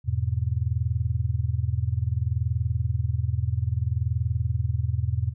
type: chord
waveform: sine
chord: E major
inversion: none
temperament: just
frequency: 82.41 / 103.01 / 123.61 Hz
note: E2 / G#2 / B2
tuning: 0 / -14 / +2 cents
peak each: -27 dBFS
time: 0.04-5.34 s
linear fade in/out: 50 ms
effects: none